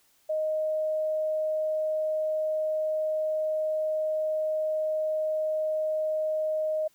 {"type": "tone", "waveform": "sine", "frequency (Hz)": 622.3, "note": "D#5", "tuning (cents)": 0, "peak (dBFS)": -25, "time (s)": [0.29, 6.88], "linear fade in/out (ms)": 10, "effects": ["white hiss -65 dBFS RMS until 6.94 s"]}